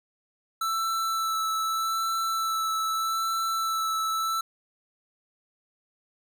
square tone with vibrato, 1323 Hz, E6, 6 cents sharp, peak -26 dBFS, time 0.61-4.41 s, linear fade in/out 5 ms, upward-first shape sine, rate 0.81 Hz, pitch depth 14 cents each way, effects none

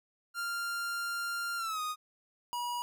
45% pulse tone with pitch glide, 1393 to 1241 Hz, F6 to D#6, -5 to -5 cents, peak -33 dBFS, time 0.34-1.96 s, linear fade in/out 50 ms, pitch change -200 cents, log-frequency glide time 1.57-1.81 s
square tone, 966 Hz, B5, 39 cents flat, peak -34 dBFS, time 2.53-2.82 s, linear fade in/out 0 ms
effects none

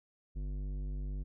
triangle tone with tanh clipping, 49 Hz, G1, in tune, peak -37 dBFS, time 0.35-1.24 s, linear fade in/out 20 ms, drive 17 dB, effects none

